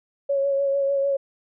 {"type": "tone with vibrato", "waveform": "sine", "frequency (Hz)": 554.4, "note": "C#5", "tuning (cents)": 0, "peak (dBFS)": -19, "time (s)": [0.29, 1.17], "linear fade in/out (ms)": 10, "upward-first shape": "sine", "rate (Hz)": 6.7, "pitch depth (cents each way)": 22, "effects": []}